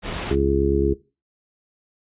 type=noise; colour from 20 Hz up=pink; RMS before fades=-28 dBFS; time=0.02-0.36 s; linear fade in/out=50 ms
type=harmonic tone; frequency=69 Hz; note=C#2; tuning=7 cents flat; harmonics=1 / 2 / 3 / 4 / 5 / 6; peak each=-23 / -27 / -28 / -28 / -22 / -22 dBFS; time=0.3-0.94 s; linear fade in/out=10 ms
effects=noise-tail reverb RT60 0.3 s tail -19 dB re dry + resampled to 8000 Hz